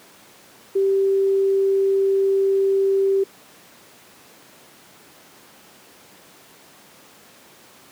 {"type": "tone", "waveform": "sine", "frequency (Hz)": 390, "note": "G4", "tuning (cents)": -9, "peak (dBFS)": -15, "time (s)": [0.75, 3.24], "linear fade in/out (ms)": 10, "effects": ["pink hiss -48 dBFS RMS until 7.91 s", "high-pass 200 Hz 12 dB/octave"]}